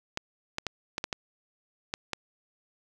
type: clicks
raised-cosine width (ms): 0.2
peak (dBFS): -13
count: 8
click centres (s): 0.174 / 0.584 / 0.667 / 0.981 / 1.041 / 1.128 / 1.939 / 2.133
effects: none